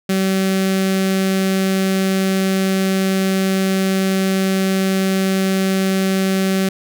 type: tone with notch filter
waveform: sawtooth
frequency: 191.1 Hz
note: G3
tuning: 44 cents flat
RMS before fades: -17 dBFS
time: 0.09-6.69 s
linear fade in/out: 5 ms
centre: 940 Hz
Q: 1.4
effects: none